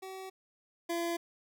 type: tone pair in turn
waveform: 25% pulse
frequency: 379.9 / 339.9 Hz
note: F#4 / F4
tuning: +46 / -47 cents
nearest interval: major second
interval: 193 cents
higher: first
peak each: -38 / -28 dBFS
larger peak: second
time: 0.02-0.3 / 0.89-1.17 s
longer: neither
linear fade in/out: 10 ms
effects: none